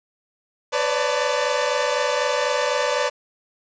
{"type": "tone cluster", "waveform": "sawtooth", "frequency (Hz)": [501, 569, 593, 892], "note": ["B4", "C#5", "D5", "A5"], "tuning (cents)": [25, 45, 17, 23], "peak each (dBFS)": [-20, -21, -22, -24], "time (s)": [0.72, 3.1], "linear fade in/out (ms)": 20, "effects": ["resampled to 16000 Hz", "7-bit"]}